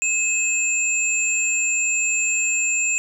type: tone pair together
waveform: sine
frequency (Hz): 2589 / 7312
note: E7 / A#8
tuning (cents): -32 / -34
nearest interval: octave + tritone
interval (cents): 1798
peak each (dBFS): -21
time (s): 0.02-2.98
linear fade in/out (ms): 0
effects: none